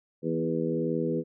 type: harmonic tone with a mistuned harmonic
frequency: 81.8 Hz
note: E2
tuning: 13 cents flat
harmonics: 2 / 3 / 4 / 5 / 6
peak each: -32 / -32 / -32 / -32 / -32 dBFS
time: 0.22-1.24 s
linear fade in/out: 50 ms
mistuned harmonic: 3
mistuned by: -19 cents
effects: none